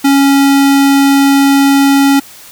square tone, 277.2 Hz, C#4, in tune, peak -6 dBFS, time 0.04-2.2 s, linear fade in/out 10 ms, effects white hiss -35 dBFS RMS until 2.51 s

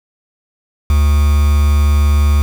triangle tone with quantisation, 73 Hz, D2, 10 cents flat, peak -6 dBFS, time 0.9-2.42 s, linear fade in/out 0 ms, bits 4, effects none

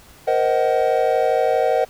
triangle chord, C half-diminished seventh, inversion third, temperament just, 470.9 / 523.3 / 627.9 / 753.5 Hz, Bb4 / C5 / Eb5 / Gb5, +18 / 0 / +16 / +31 cents, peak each -19 dBFS, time 0.27-1.85 s, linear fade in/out 10 ms, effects pink hiss -47 dBFS RMS until 1.89 s

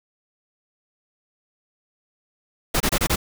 pink noise bursts, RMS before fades -20 dBFS, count 5, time 2.74-3.16 s, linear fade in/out 10 ms, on 64 ms, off 25 ms, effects none

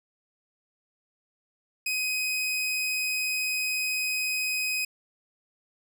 sawtooth tone, 2514 Hz, D#7, 17 cents sharp, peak -23 dBFS, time 1.86-4.85 s, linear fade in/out 5 ms, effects none

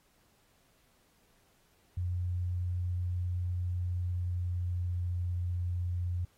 sine tone with pitch glide, 89.2 to 88.43 Hz, F2 to F2, +37 to +22 cents, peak -30 dBFS, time 1.97-6.25 s, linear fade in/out 5 ms, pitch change -15 cents, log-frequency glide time 3.77-5.16 s, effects pink hiss -69 dBFS RMS until 6.37 s + AAC 48 kbps

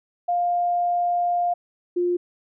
sine tone pair in turn, 703 / 353.2 Hz, F5 / F4, +11 / +20 cents, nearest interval octave, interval 1191 cents, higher first, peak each -19 dBFS, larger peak neither, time 0.28-1.54 / 1.96-2.17 s, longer first, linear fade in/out 10 ms, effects none

